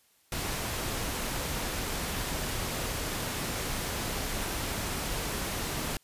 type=noise; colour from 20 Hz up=pink; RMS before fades=-33 dBFS; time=0.32-5.97 s; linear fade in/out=2 ms; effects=white hiss -66 dBFS RMS until 6.03 s + resampled to 32000 Hz